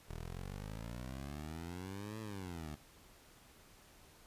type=exponential two-way sweep; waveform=15% pulse; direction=up then down; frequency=38.79 to 111.4 to 72 Hz; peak=-37 dBFS; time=0.08-2.76 s; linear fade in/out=20 ms; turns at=2.2 s; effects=pink hiss -62 dBFS RMS until 4.26 s + resampled to 32000 Hz